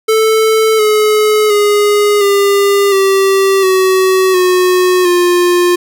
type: tone with pitch steps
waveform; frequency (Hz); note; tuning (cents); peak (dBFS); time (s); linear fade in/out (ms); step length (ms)
square; 440 / 426.5 / 413.4 / 400.7 / 388.4 / 376.5 / 364.9 / 353.7; A4 / G#4 / G#4 / G4 / G4 / F#4 / F#4 / F4; 0 / +46 / -8 / +38 / -16 / +30 / -24 / +22; -8; 0.08-5.76; 10; 710
effects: none